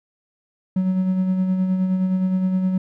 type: tone with tremolo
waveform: triangle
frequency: 186.4 Hz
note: F#3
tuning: 13 cents sharp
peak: -13 dBFS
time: 0.76-2.78 s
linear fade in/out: 5 ms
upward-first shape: sine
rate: 9.6 Hz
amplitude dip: 45%
effects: tanh soft clip ceiling -9 dBFS